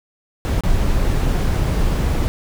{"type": "noise with dropouts", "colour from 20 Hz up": "brown", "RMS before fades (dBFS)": -17, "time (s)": [0.45, 2.28], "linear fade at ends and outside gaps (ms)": 0, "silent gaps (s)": [0.608, 0.636], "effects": []}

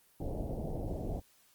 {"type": "low-pass noise", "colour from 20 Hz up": "pink", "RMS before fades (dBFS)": -37, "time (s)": [0.2, 1.2], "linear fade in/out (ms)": 5, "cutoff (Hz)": 740, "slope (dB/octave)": 48, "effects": ["white hiss -66 dBFS RMS until 1.54 s", "Opus 32 kbps"]}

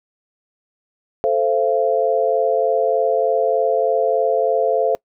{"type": "chord", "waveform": "sine", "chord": "F major", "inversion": "first", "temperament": "equal with one note detuned", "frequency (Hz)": [440, 523.3, 681.7], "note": ["A4", "C5", "F5"], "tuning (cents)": [0, 0, -42], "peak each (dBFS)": -19, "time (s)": [1.24, 4.95], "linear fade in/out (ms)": 0, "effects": ["noise-tail reverb RT60 0.1 s tail -25 dB re dry"]}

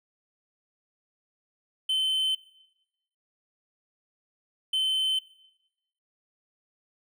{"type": "tone pair in turn", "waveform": "triangle", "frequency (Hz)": [3070, 3070], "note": ["G7", "G7"], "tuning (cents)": [-37, -37], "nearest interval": "unison", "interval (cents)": 0, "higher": "neither", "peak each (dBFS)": -22, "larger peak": "neither", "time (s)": [[1.89, 2.35], [4.73, 5.19]], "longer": "neither", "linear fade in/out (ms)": 5, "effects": ["noise-tail reverb RT60 0.9 s tail -18 dB re dry"]}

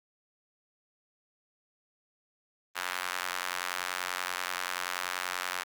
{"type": "tone with high-pass filter", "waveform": "sawtooth", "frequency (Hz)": 90.4, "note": "F#2", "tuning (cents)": -40, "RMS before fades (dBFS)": -35, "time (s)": [2.75, 5.64], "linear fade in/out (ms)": 20, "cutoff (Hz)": 1300, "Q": 1.3, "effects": ["Opus 24 kbps"]}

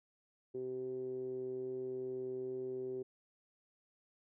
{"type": "tone with low-pass filter", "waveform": "10% pulse", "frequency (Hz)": 128.4, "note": "C3", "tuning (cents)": -32, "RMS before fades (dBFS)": -41, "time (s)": [0.54, 3.03], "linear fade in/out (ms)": 10, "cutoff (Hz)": 380, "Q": 8.6, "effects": []}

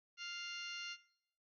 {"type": "harmonic tone with a mistuned harmonic", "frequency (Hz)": 698.5, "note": "F5", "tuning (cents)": 0, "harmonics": [2, 3, 4, 5, 6, 7, 8, 9], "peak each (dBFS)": [-51, -52, -47, -59, -52, -63, -55, -61], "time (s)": [0.17, 0.97], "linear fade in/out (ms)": 50, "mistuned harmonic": 6, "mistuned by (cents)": 22, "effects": ["noise-tail reverb RT60 0.7 s tail -18 dB re dry"]}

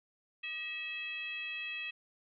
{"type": "tone with frequency modulation", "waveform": "sine", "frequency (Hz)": 2593, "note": "E7", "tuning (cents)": -29, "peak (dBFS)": -37, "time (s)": [0.43, 1.91], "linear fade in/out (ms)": 10, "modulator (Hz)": 683, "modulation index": 0.81, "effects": []}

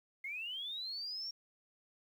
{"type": "linear sweep", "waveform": "sine", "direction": "up", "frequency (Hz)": [2093, 5588], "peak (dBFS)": -39, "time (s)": [0.24, 1.31], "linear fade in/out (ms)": 5, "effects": ["11-bit"]}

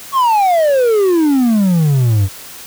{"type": "exponential sweep", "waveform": "triangle", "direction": "down", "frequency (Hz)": [1119, 92.5], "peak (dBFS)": -7, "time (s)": [0.12, 2.29], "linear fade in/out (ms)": 50, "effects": ["white hiss -33 dBFS RMS until 2.66 s"]}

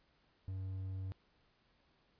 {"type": "tone", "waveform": "triangle", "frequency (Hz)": 94.9, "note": "F#2", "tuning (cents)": 44, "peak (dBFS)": -37, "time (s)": [0.48, 1.12], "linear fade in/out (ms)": 0, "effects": ["pink hiss -73 dBFS RMS until 2.19 s", "resampled to 11025 Hz"]}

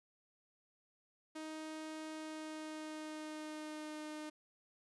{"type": "tone with pitch glide", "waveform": "sawtooth", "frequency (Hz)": [313, 305.5], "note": ["D#4", "D#4"], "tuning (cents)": [10, -32], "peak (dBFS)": -40, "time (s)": [1.35, 4.3], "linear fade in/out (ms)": 10, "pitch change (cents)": -42, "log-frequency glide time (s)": [2.11, 4], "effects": ["resampled to 24000 Hz", "13-bit"]}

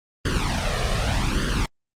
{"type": "noise with flanger", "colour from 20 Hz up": "pink", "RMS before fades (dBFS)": -22, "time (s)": [0.25, 1.66], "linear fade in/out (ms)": 5, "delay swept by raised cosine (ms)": [0.63, 1.73], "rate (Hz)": 0.84, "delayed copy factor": 0.9, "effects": ["low-pass 6000 Hz 12 dB/octave", "Opus 32 kbps"]}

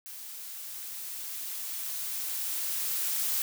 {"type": "noise with level ramp", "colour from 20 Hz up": "blue", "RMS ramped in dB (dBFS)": [-43, -29], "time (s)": [0.06, 3.42], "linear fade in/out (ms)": 0, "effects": []}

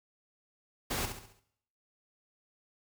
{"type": "noise with echo", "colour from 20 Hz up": "pink", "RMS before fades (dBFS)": -34, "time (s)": [0.9, 1.06], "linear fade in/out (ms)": 10, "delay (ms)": 68, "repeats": 5, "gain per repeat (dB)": -7, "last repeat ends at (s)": 1.4, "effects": ["noise-tail reverb RT60 0.7 s tail -17 dB re dry"]}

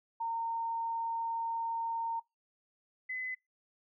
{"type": "tone pair in turn", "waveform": "sine", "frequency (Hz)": [917, 2022], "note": ["A#5", "B6"], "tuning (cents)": [-29, 40], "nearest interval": "octave + major second", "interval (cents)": 1369, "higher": "second", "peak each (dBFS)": [-32, -35], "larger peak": "first", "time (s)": [[0.2, 2.2], [3.09, 3.35]], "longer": "first", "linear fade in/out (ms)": 10, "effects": ["noise-tail reverb RT60 0.2 s tail -23 dB re dry"]}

